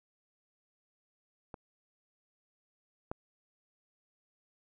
clicks, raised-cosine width 1 ms, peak -29 / -22 dBFS, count 2, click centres 1.542 / 3.115 s, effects none

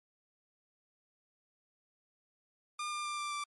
sawtooth tone with pitch steps, 1205 / 1196.7 / 1188.4 / 1180.2 / 1172 Hz, D6 / D6 / D6 / D6 / D6, +44 / +32 / +20 / +8 / -4 cents, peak -32 dBFS, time 2.79-3.44 s, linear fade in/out 5 ms, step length 130 ms, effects MP3 48 kbps

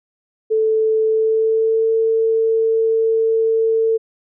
sine tone with pitch glide, 439.2 to 448.2 Hz, A4 to A4, -3 to +32 cents, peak -13 dBFS, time 0.5-3.98 s, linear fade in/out 20 ms, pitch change +35 cents, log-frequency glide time 1.05-1.91 s, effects none

